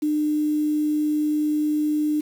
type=tone with quantisation; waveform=sine; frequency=301.6 Hz; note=D4; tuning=46 cents sharp; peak=-19 dBFS; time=0.02-2.21 s; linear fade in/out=10 ms; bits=7; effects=none